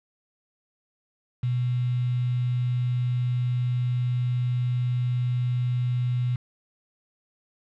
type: tone with quantisation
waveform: sine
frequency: 123.47 Hz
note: B2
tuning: in tune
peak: -22 dBFS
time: 1.43-6.36 s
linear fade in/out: 5 ms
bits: 7
effects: low-pass 3000 Hz 12 dB/octave